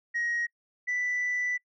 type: tone pair in turn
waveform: sine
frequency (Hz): 1887 / 1979.2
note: A#6 / B6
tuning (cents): +21 / +3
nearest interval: minor second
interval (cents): 82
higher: second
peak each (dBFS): -25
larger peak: neither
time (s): 0.14-0.47 / 0.87-1.58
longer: second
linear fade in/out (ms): 20
effects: noise-tail reverb RT60 0.1 s tail -26 dB re dry + tanh soft clip ceiling -24 dBFS